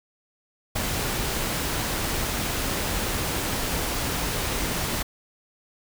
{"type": "noise", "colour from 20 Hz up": "pink", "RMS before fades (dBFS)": -27, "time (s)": [0.75, 5.03], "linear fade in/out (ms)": 10, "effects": []}